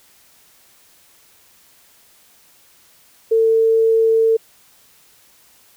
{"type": "tone", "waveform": "sine", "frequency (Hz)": 449.2, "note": "A4", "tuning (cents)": 36, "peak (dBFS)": -11, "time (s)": [3.31, 4.37], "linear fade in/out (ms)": 10, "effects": ["white hiss -52 dBFS RMS until 5.76 s"]}